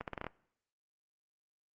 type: accelerating click train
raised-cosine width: 0.5 ms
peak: -23 dBFS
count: 7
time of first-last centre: 0.01-0.267 s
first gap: 68 ms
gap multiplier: 0.81
effects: noise-tail reverb RT60 0.7 s tail -22 dB re dry + Opus 32 kbps